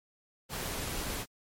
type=noise; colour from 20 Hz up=pink; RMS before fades=-36 dBFS; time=0.49-1.26 s; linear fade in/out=50 ms; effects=MP3 64 kbps